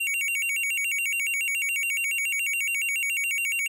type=tone with vibrato; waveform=square; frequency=2489 Hz; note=D#7; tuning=in tune; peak=-25 dBFS; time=0-3.68 s; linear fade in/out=10 ms; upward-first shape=square; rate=7.1 Hz; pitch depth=180 cents each way; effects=none